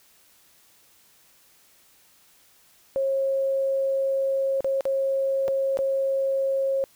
sine tone with dropouts, 541 Hz, C#5, 42 cents flat, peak -21 dBFS, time 2.96-6.84 s, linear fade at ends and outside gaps 0 ms, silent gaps 4.606-4.645 / 4.808-4.854 / 5.48-5.484 / 5.772-5.789 s, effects white hiss -58 dBFS RMS until 6.95 s

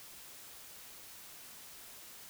silence, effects white hiss -52 dBFS RMS until 2.29 s

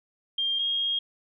sine tone pair in turn, 3200 / 3252 Hz, G7 / G#7, +35 / -37 cents, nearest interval unison, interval 28 cents, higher second, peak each -24 dBFS, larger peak neither, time 0.38-0.59 / 0.59-0.99 s, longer second, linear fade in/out 5 ms, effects none

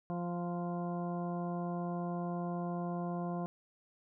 harmonic tone with a mistuned harmonic, 174.61 Hz, F3, in tune, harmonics 1 / 2 / 3 / 4 / 5 / 6 / 8, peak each -36 / -43 / -46 / -42 / -54 / -47 / -59 dBFS, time 0.1-3.46 s, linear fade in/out 0 ms, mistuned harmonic 6, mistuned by -15 cents, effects none

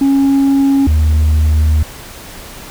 sine tone pair in turn, 274.9 / 77.14 Hz, C#4 / D#2, -14 / -14 cents, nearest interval octave + minor seventh, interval 2200 cents, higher first, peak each -5 dBFS, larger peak neither, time 0.01-0.87 / 0.87-1.83 s, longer second, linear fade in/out 5 ms, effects tanh soft clip ceiling -7 dBFS + pink hiss -32 dBFS RMS until 2.7 s

